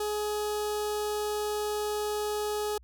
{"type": "tone with notch filter", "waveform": "sawtooth", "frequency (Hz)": 420, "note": "G#4", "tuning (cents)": 19, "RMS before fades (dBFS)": -31, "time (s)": [0, 2.78], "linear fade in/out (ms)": 5, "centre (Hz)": 2100, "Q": 1.4, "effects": ["added 60 Hz sine -52 dBFS peak until 2.83 s"]}